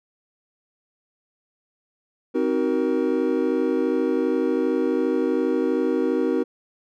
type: chord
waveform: triangle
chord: C half-diminished seventh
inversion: none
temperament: just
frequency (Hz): 261.6 / 314 / 376.7 / 470.9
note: C4 / Eb4 / Gb4 / Bb4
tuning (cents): 0 / +16 / +31 / +18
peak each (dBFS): -23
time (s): 2.34-6.44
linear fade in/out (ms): 20
effects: none